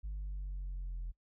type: exponential sweep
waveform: sine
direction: down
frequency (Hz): 51.5 to 42.01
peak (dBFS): -35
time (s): 0.03-1.12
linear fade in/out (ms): 20
effects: noise-tail reverb RT60 0.1 s tail -25 dB re dry + tanh soft clip ceiling -36 dBFS